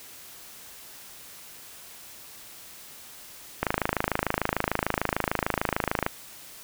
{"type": "click train", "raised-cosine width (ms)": 0.5, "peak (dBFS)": -8, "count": 66, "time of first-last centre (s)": [3.63, 6.064], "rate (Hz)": 26.7, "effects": ["white hiss -46 dBFS RMS until 6.63 s"]}